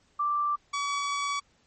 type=tone pair in turn; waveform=sine / sawtooth; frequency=1174.7 / 1137.3 Hz; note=D6 / C#6; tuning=0 / +44 cents; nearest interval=minor second; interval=56 cents; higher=first; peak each=-24 dBFS; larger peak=neither; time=0.19-0.56 / 0.73-1.4 s; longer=second; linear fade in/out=10 ms; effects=pink hiss -66 dBFS RMS until 1.66 s + MP3 32 kbps